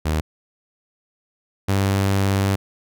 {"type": "tone pair in turn", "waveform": "sawtooth", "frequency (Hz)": [77.78, 98], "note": ["D#2", "G2"], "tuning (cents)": [0, 0], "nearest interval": "major third", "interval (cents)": 400, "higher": "second", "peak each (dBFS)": [-15, -13], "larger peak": "second", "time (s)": [[0.05, 0.21], [1.68, 2.56]], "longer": "second", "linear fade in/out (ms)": 10, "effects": []}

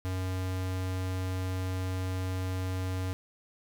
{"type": "tone", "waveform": "square", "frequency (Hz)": 92.9, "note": "F#2", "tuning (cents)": 7, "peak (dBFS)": -31, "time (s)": [0.05, 3.13], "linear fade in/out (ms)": 0, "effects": []}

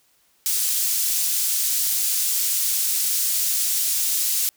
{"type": "high-pass noise", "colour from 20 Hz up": "pink", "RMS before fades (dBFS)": -22, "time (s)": [0.46, 4.49], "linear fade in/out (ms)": 0, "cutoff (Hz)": 6700, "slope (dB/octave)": 12, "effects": ["white hiss -62 dBFS RMS until 4.56 s"]}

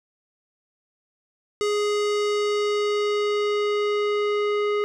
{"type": "tone with low-pass filter sweep", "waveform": "square", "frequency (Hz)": 415.3, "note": "G#4", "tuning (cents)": 0, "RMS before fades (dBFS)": -23, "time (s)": [1.61, 4.84], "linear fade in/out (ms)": 0, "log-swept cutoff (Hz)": [7200, 2400], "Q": 0.98, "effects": []}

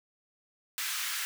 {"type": "high-pass noise", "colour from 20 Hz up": "pink", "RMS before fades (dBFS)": -34, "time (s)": [0.78, 1.25], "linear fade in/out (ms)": 0, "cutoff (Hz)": 1400, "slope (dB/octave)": 24, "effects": []}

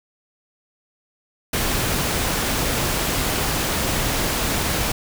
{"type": "noise", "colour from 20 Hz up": "pink", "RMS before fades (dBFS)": -22, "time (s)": [1.53, 4.92], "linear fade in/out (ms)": 5, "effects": []}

